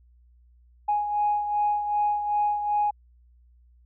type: beating tone pair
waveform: sine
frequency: 830.6 / 833.2 Hz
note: G#5 / G#5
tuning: 0 / +5 cents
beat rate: 2.6 Hz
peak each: -22 / -30 dBFS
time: 0.88-2.91 s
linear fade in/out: 10 ms
effects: tanh soft clip ceiling -15 dBFS + added 60 Hz sine -54 dBFS peak until 3.85 s